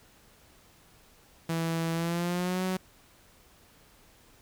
sawtooth tone with pitch glide, 164.81 to 186.06 Hz, E3 to F#3, 0 to +10 cents, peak -24 dBFS, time 1.49-2.77 s, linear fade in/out 5 ms, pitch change +210 cents, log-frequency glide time 1.93-2.64 s, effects pink hiss -59 dBFS RMS until 4.41 s

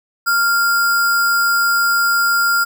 sine tone with sample-and-hold, 1393 Hz, F6, 5 cents flat, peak -12 dBFS, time 0.26-2.65 s, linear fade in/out 20 ms, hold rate 6300 Hz, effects none

